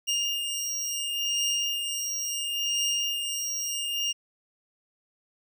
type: beating tone pair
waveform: 25% pulse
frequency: 2824 / 2824.72 Hz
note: F7 / F7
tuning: +19 / +19 cents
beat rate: 0.72 Hz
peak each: -25 / -27 dBFS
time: 0.07-4.13 s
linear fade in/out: 20 ms
effects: none